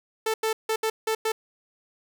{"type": "tone bursts at uneven times", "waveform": "sawtooth", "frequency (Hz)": 441.3, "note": "A4", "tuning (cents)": 5, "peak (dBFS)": -19, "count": 6, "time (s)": [[0.26, 0.34], [0.43, 0.53], [0.69, 0.76], [0.83, 0.9], [1.07, 1.15], [1.25, 1.32]], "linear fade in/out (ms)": 5, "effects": []}